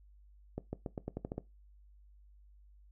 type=accelerating click train; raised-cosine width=2 ms; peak=-24 dBFS; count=9; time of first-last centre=0.58-1.38 s; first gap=150 ms; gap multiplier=0.88; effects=noise-tail reverb RT60 0.2 s tail -18 dB re dry + added 50 Hz sine -57 dBFS peak until 2.91 s